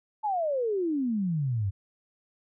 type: exponential sweep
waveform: sine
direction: down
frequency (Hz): 883 to 92.4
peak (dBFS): -25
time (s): 0.23-1.71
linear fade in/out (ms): 20
effects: none